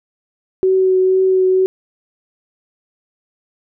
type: tone with vibrato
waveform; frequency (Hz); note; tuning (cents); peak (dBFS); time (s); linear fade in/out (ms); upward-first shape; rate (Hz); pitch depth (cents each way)
sine; 375.4; F#4; +25; -10; 0.63-1.66; 0; triangle; 2.1; 15
effects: none